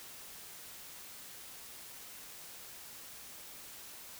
silence, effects white hiss -50 dBFS RMS until 4.19 s

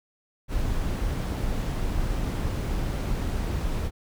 brown noise, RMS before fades -27 dBFS, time 0.48-3.91 s, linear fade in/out 50 ms, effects none

